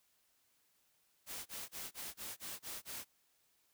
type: noise bursts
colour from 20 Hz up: white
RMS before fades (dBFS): -45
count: 8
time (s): 1.26-3.049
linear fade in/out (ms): 50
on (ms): 200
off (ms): 27
effects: white hiss -75 dBFS RMS until 3.73 s